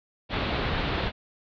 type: low-pass noise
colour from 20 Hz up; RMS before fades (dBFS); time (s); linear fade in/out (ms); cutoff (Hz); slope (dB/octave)
pink; -28; 0.29-1.12; 50; 4100; 48
effects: none